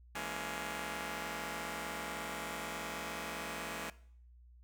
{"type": "chord", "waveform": "5% pulse", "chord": "A# half-diminished seventh", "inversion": "second", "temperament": "just", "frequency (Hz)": [167.82, 209.8, 233.1, 279.7], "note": ["E3", "G#3", "A#3", "C#4"], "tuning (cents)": [31, 18, 0, 16], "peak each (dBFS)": -34, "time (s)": [0.15, 3.9], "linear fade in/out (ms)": 2, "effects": ["noise-tail reverb RT60 0.6 s tail -19 dB re dry", "added 60 Hz sine -56 dBFS peak until 4.63 s"]}